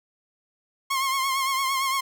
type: tone with vibrato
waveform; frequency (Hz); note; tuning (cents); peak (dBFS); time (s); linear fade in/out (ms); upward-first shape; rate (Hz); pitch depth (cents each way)
sawtooth; 1074; C6; +45; -19; 0.9-2.01; 10; triangle; 8.8; 60
effects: 10-bit